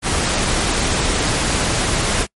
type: noise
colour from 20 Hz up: pink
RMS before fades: -18 dBFS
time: 0.02-2.27 s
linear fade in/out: 50 ms
effects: noise-tail reverb RT60 0.1 s tail -26 dB re dry + MP3 48 kbps